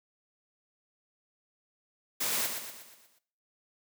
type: noise with echo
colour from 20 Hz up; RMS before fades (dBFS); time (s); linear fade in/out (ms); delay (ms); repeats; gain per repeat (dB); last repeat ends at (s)
white; -31; 2.2-2.47; 10; 120; 6; -6; 3.19
effects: noise-tail reverb RT60 0.5 s tail -17 dB re dry + high-pass 150 Hz 12 dB/octave